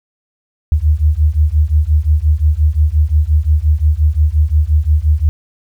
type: beating tone pair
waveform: sine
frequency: 73.42 / 79.12 Hz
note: D2 / D#2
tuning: 0 / +30 cents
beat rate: 5.7 Hz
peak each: -12 dBFS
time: 0.72-5.29 s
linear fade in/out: 0 ms
effects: 8-bit